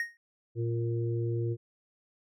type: tone with exponential decay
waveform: triangle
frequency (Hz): 1864.7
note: A#6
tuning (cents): 0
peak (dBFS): -24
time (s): 0-0.17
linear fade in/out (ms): 1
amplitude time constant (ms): 36
type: harmonic tone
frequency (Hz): 116.4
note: A#2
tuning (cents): -2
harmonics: 1 / 3 / 4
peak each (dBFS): -29 / -34 / -40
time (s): 0.55-1.57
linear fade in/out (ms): 50
effects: none